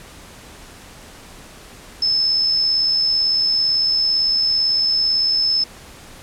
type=tone with amplitude modulation; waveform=sine; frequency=5240 Hz; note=E8; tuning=11 cents flat; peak=-13 dBFS; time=2.02-5.64 s; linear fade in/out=5 ms; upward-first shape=sine; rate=77.9 Hz; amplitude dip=35%; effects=pink hiss -41 dBFS RMS until 6.22 s + low-pass 11000 Hz 12 dB/octave